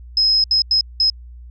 sine tone bursts at uneven times, 5120 Hz, D#8, 49 cents sharp, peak -12 dBFS, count 4, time 0.17-0.44 / 0.51-0.62 / 0.71-0.81 / 1-1.1 s, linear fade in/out 2 ms, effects added 60 Hz sine -35 dBFS peak until 1.5 s

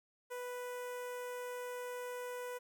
sawtooth tone with notch filter, 493.9 Hz, B4, in tune, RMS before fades -43 dBFS, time 0.3-2.59 s, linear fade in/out 20 ms, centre 4200 Hz, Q 0.91, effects 12-bit

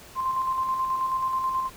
sine tone with tremolo, 1046.5 Hz, C6, in tune, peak -22 dBFS, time 0.15-1.7 s, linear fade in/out 50 ms, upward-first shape square, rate 9.3 Hz, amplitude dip 35%, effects pink hiss -47 dBFS RMS until 1.76 s

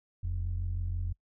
sine tone pair together, 41.74 / 87.9 Hz, E1 / F2, +22 / +12 cents, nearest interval octave + minor second, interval 1290 cents, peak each -32 / -31 dBFS, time 0.23-1.13 s, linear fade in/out 10 ms, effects noise-tail reverb RT60 0.1 s tail -25 dB re dry + tanh soft clip ceiling -25 dBFS

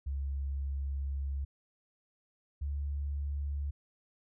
sine tone pair in turn, 69 / 71.35 Hz, C#2 / D2, -7 / -49 cents, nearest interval minor second, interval 58 cents, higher second, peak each -32 / -32 dBFS, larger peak neither, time 0.06-1.45 / 2.61-3.71 s, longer first, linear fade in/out 10 ms, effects none

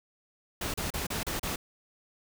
pink noise bursts, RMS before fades -33 dBFS, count 6, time 0.61-1.56 s, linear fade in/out 5 ms, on 130 ms, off 34 ms, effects none

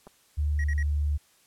clicks, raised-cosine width 1 ms, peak -32 / -34 dBFS, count 2, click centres 0.069 / 0.074 s
sine tone with pitch glide, 74.1 to 73.46 Hz, D2 to D2, +16 to +1 cents, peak -23 dBFS, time 0.37-1.18 s, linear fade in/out 20 ms, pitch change -15 cents, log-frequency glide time 0.48-0.79 s
triangle tone bursts, 1902 Hz, A#6, 34 cents sharp, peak -32 dBFS, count 3, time 0.59-0.828 s, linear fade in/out 2 ms, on 50 ms, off 44 ms
effects white hiss -62 dBFS RMS until 1.46 s + low-pass 12000 Hz 12 dB/octave

